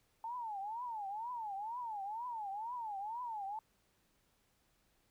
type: tone with vibrato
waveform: sine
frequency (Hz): 880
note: A5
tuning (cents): 0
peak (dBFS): -39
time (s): 0.24-3.59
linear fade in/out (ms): 2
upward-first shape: triangle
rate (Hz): 2.1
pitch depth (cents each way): 240
effects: pink hiss -75 dBFS RMS until 5.1 s